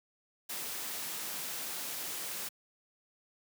white noise, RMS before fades -39 dBFS, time 0.49-2.49 s, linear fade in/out 10 ms, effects high-pass 150 Hz 12 dB/octave

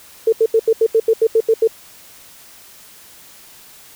sine tone bursts, 448.2 Hz, A4, 32 cents sharp, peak -9 dBFS, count 11, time 0.27-1.675 s, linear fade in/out 5 ms, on 55 ms, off 80 ms, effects white hiss -43 dBFS RMS until 3.95 s

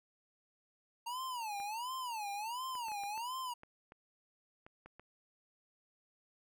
square tone with vibrato, 916 Hz, A#5, 31 cents flat, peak -39 dBFS, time 1.06-3.54 s, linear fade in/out 10 ms, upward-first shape sine, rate 1.4 Hz, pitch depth 230 cents each way
clicks, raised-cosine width 0.5 ms, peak -38 dBFS, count 11, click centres 1.601 / 2.753 / 2.884 / 2.918 / 3.036 / 3.177 / 3.634 / 3.921 / 4.665 / 4.86 / 4.996 s
effects none

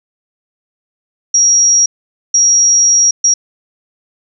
sine tone bursts at uneven times, 5670 Hz, F8, 25 cents sharp, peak -6 dBFS, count 3, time 1.34-1.86 / 2.34-3.11 / 3.24-3.34 s, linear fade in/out 5 ms, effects none

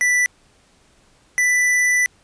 square tone pair in turn, 1975.5 / 1983.4 Hz, B6 / B6, 0 / +7 cents, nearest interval unison, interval 7 cents, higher second, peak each -15 dBFS, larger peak neither, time 0.01-0.26 / 1.38-2.06 s, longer second, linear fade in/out 0 ms, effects pink hiss -56 dBFS RMS until 2.23 s + resampled to 22050 Hz

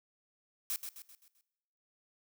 blue noise with echo, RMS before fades -35 dBFS, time 0.7-0.76 s, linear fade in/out 0 ms, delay 130 ms, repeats 5, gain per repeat -7 dB, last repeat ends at 1.41 s, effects noise-tail reverb RT60 1.0 s tail -20 dB re dry

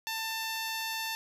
10% pulse tone with low-pass filter, 892 Hz, A5, 23 cents sharp, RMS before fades -35 dBFS, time 0.07-1.15 s, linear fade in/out 0 ms, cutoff 12000 Hz, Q 1.3, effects none

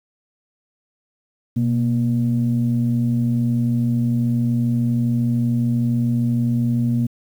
sine tone pair together, 123.47 / 236.3 Hz, B2 / A#3, 0 / +24 cents, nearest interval major seventh, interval 1124 cents, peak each -18 dBFS, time 1.56-7.07 s, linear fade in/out 10 ms, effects tanh soft clip ceiling -10 dBFS + 8-bit

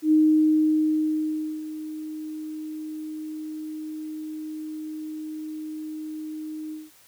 sine tone with ADSR envelope, 310 Hz, D#4, 6 cents flat, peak -14 dBFS, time 0.02-6.91 s, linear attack 97 ms, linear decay 1500 ms, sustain -17 dB, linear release 190 ms, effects white hiss -55 dBFS RMS until 7.07 s

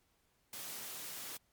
white high-pass noise, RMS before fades -45 dBFS, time 0.53-1.37 s, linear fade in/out 2 ms, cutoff 100 Hz, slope 24 dB/octave, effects pink hiss -75 dBFS RMS until 1.52 s + MP3 96 kbps

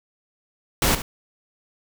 pink noise with echo, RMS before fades -19 dBFS, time 0.82-0.95 s, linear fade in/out 2 ms, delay 70 ms, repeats 1, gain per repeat -11 dB, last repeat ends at 1.02 s, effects none

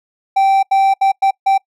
triangle tone bursts at uneven times, 779 Hz, G5, 11 cents flat, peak -7 dBFS, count 5, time 0.36-0.63 / 0.71-0.94 / 1.01-1.12 / 1.22-1.31 / 1.46-1.58 s, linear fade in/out 10 ms, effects noise-tail reverb RT60 0.1 s tail -24 dB re dry

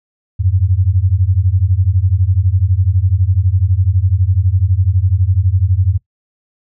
sine beating tone pair, 87.31 / 99.31 Hz, F2 / G2, 0 / +23 cents, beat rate 12 Hz, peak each -13 dBFS, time 0.39-5.98 s, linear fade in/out 20 ms, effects noise-tail reverb RT60 0.1 s tail -19 dB re dry

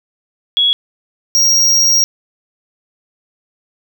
sine / square tone pair in turn, 3347 / 5629 Hz, G#7 / F8, +13 / +13 cents, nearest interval major sixth, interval 900 cents, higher second, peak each -9 dBFS, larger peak neither, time 0.57-0.73 / 1.35-2.04 s, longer second, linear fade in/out 0 ms, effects 8-bit

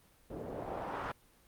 white noise with low-pass filter sweep, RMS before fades -40 dBFS, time 0.3-1.12 s, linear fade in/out 5 ms, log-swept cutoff 380 to 1300 Hz, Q 1.7, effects pink hiss -65 dBFS RMS until 1.47 s + Opus 32 kbps

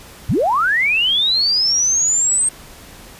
sine linear sweep, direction up, 67.9 to 8440 Hz, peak -13 dBFS, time 0.29-2.49 s, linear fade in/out 5 ms, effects pink hiss -40 dBFS RMS until 3.19 s + resampled to 32000 Hz

